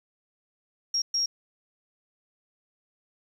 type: tone bursts at uneven times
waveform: sine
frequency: 5588 Hz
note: F8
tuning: in tune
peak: -23 dBFS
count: 2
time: 0.94-1.02 / 1.14-1.26 s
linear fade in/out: 5 ms
effects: 9-bit